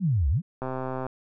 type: exponential two-way sweep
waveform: sine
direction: down then up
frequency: 207.7 to 63.4 to 207.7 Hz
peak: -20 dBFS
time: 0-0.42 s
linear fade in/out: 50 ms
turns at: 0.29 s
type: click train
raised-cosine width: 1 ms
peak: -18 dBFS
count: 59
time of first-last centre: 0.62-1.066 s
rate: 130 Hz
effects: none